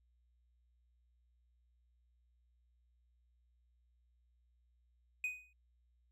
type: tone with exponential decay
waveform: triangle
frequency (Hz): 2495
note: D#7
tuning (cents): +4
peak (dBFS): -31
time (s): 5.24-5.53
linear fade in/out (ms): 2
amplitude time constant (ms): 62
effects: added 60 Hz sine -70 dBFS peak until 6.11 s